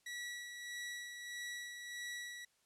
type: tone with tremolo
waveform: sawtooth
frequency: 1938 Hz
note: B6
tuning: 33 cents flat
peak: -38 dBFS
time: 0.06-2.45 s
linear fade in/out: 5 ms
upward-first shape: sine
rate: 1.6 Hz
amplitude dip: 45%
effects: white hiss -75 dBFS RMS until 2.65 s + low-pass 10000 Hz 12 dB/octave